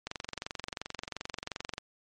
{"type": "click train", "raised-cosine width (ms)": 0.2, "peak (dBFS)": -18, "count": 40, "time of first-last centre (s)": [0.07, 1.781], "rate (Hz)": 22.8, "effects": ["MP3 48 kbps"]}